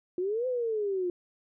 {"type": "exponential two-way sweep", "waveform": "sine", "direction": "up then down", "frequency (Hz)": [349.2, 517, 349.2], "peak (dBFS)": -27, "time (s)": [0.18, 1.1], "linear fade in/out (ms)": 2, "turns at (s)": 0.47, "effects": []}